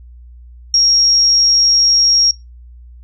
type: tone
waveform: sine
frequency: 5588 Hz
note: F8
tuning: in tune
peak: -8 dBFS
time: 0.74-2.31 s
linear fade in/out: 2 ms
effects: noise-tail reverb RT60 0.2 s tail -22 dB re dry + added 60 Hz sine -35 dBFS peak until 3.03 s